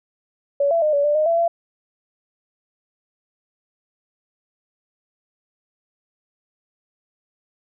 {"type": "tone with pitch steps", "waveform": "sine", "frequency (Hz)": [566, 670, 610, 571, 590, 616, 671, 678], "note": ["C#5", "E5", "D#5", "D5", "D5", "D#5", "E5", "E5"], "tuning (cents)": [36, 28, -34, -49, 8, -17, 31, 49], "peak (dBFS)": -15, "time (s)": [0.6, 1.48], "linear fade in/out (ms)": 5, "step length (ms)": 110, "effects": []}